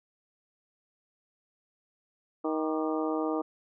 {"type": "harmonic tone with a mistuned harmonic", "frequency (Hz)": 157.2, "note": "D#3", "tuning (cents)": 18, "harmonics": [2, 3, 4, 5, 6, 7, 8], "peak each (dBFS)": [-30, -33, -36, -38, -41, -43, -39], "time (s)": [2.44, 3.42], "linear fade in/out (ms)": 10, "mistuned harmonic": 8, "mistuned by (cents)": -79, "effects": []}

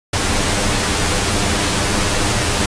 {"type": "noise with comb filter", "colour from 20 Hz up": "pink", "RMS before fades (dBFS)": -17, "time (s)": [0.13, 2.66], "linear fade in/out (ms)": 5, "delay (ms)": 10, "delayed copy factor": 0.6, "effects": ["resampled to 22050 Hz"]}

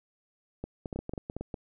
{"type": "clicks", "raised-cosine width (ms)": 2, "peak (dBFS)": -22, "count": 12, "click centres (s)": [0.64, 0.858, 0.928, 0.96, 0.99, 1.094, 1.136, 1.178, 1.299, 1.366, 1.41, 1.542], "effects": []}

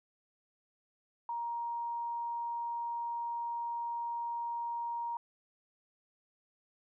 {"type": "tone", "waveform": "sine", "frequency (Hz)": 940, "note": "A#5", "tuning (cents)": 14, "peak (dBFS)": -34, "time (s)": [1.29, 5.17], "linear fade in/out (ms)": 2, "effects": []}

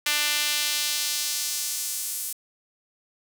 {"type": "tone with high-pass filter sweep", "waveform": "sawtooth", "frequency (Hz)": 296.2, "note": "D4", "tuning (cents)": 15, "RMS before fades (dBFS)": -27, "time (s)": [0.06, 2.33], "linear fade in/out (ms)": 5, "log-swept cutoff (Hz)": [2300, 9500], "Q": 1, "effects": ["8-bit"]}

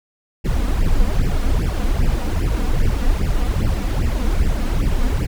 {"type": "noise with flanger", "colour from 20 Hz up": "brown", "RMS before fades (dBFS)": -17, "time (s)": [0.44, 5.27], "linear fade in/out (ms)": 20, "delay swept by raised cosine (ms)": [0.38, 4.18], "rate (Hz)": 2.5, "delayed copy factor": 1, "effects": []}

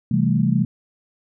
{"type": "chord", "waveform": "sine", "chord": "A minor seventh", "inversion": "first", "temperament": "equal with one note detuned", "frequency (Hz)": [131.34, 164.81, 196, 220], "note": ["C3", "E3", "G3", "A3"], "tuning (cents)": [7, 0, 0, 0], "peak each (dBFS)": -21, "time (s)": [0.11, 0.65], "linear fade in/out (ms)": 5, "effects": []}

